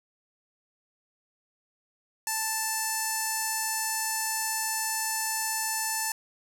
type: tone with notch filter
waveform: 5% pulse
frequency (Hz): 881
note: A5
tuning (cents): +2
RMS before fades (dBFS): -30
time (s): 2.27-6.12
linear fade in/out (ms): 2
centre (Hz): 3400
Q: 0.91
effects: none

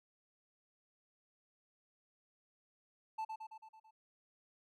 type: tone with echo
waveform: triangle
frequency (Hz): 879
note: A5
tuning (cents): -2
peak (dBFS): -35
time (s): 3.18-3.25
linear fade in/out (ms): 10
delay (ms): 110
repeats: 6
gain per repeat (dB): -4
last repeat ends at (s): 3.91
effects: none

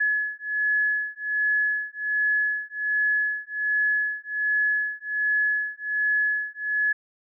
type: beating tone pair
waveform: sine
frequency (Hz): 1701 / 1702.3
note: G#6 / G#6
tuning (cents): +41 / +42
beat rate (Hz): 1.3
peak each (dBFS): -25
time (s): 0-6.93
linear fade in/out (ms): 10
effects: none

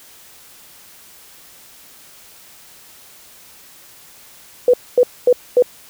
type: tone bursts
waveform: sine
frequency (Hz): 493.9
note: B4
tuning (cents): 0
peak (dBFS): -7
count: 4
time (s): 4.68-5.624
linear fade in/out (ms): 2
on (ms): 56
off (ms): 240
effects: white hiss -44 dBFS RMS until 5.89 s

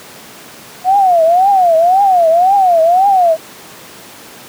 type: tone with vibrato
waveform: sine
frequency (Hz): 720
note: F#5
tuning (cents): -47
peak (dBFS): -6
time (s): 0.84-3.37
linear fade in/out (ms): 50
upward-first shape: triangle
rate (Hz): 1.9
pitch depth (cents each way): 220
effects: pink hiss -34 dBFS RMS until 4.48 s + high-pass 200 Hz 12 dB/octave

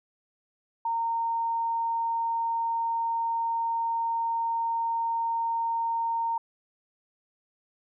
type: tone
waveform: sine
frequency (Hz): 920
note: A#5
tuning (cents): -23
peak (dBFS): -25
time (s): 0.85-6.38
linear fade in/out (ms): 5
effects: none

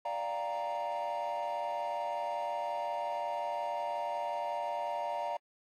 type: chord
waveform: triangle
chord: G minor seventh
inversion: second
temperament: equal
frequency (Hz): 587.3 / 698.5 / 784 / 932.3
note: D5 / F5 / G5 / Bb5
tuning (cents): 0 / 0 / 0 / 0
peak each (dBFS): -36 / -35 / -40 / -34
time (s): 0.05-5.37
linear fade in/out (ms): 5
effects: tanh soft clip ceiling -26 dBFS + AAC 48 kbps

